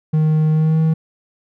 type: tone with pitch glide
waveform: triangle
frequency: 155.56 to 159.56 Hz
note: D#3 to D#3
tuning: 0 to +44 cents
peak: -10 dBFS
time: 0.13-0.94 s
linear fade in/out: 10 ms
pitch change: +44 cents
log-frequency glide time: 0.51-0.8 s
effects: none